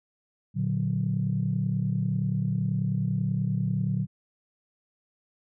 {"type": "chord", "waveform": "sine", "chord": "Bb augmented", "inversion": "none", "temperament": "equal", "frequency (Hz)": [116.54, 146.83, 185], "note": ["Bb2", "D3", "F#3"], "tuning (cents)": [0, 0, 0], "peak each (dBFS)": -28, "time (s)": [0.54, 4.07], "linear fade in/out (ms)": 50, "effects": ["tanh soft clip ceiling -15 dBFS"]}